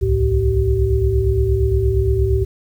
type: tone cluster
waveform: sine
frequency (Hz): 63.9 / 72.5 / 108.2 / 384.8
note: C2 / D2 / A2 / G4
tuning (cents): -40 / -22 / -29 / -32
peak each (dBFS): -19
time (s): 0.01-2.45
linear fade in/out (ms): 20
effects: 8-bit